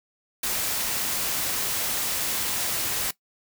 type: noise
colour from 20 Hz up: white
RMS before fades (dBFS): -27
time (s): 0.43-3.11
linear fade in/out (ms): 5
effects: noise-tail reverb RT60 0.1 s tail -19 dB re dry